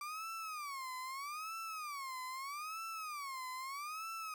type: tone with vibrato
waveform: 35% pulse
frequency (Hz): 1165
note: D6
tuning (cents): -14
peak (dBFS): -40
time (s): 0.01-4.34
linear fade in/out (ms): 2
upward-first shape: sine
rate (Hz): 0.79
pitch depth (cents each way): 230
effects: none